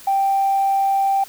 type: tone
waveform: sine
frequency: 784 Hz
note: G5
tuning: in tune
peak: -14 dBFS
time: 0.07-1.24 s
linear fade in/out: 5 ms
effects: tanh soft clip ceiling -10 dBFS + white hiss -42 dBFS RMS until 1.28 s